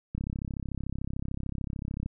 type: click train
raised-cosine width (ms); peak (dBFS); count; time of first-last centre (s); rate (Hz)
5; -21; 65; 0.15-2.06; 33.5
effects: none